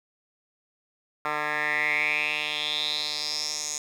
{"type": "tone with band-pass filter sweep", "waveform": "10% pulse", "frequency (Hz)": 150.3, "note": "D3", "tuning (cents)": 40, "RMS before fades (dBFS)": -28, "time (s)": [1.25, 3.78], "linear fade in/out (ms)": 2, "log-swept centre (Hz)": [1400, 6700], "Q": 6, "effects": ["9-bit"]}